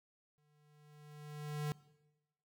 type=tone with exponential growth; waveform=square; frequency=149.1 Hz; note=D3; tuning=27 cents sharp; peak=-35 dBFS; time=0.38-1.72 s; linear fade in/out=0 ms; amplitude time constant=290 ms; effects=noise-tail reverb RT60 1.0 s tail -20 dB re dry